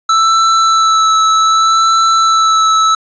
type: tone with vibrato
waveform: square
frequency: 1318.5 Hz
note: E6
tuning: in tune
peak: -8 dBFS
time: 0.09-2.95 s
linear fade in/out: 5 ms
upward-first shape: sine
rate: 0.65 Hz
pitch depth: 16 cents each way
effects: resampled to 16000 Hz + 8-bit